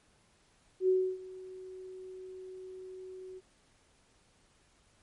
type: tone with ADSR envelope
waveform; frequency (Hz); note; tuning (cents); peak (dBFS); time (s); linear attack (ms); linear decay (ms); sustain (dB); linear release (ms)
sine; 373.1; F#4; +14; -22; 0.8-3.41; 84; 290; -21; 37
effects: pink hiss -67 dBFS RMS until 5.02 s + MP3 48 kbps